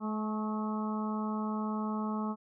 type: harmonic tone with a mistuned harmonic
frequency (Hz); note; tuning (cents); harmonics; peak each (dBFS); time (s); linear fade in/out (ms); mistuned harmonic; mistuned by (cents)
214.5; A3; -44; 1 / 2 / 3 / 4 / 5 / 6; -32 / -43 / -46 / -42 / -41 / -44; 0-2.36; 50; 5; +33
effects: none